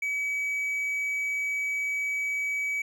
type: tone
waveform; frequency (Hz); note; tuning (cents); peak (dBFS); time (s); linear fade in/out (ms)
triangle; 2279; C#7; +47; -25; 0.02-2.82; 5
effects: none